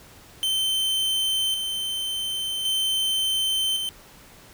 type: tone with tremolo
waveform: 45% pulse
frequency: 3094 Hz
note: G7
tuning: 23 cents flat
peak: -21 dBFS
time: 0.43-3.89 s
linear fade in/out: 0 ms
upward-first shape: square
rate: 0.45 Hz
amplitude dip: 40%
effects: pink hiss -49 dBFS RMS until 4.53 s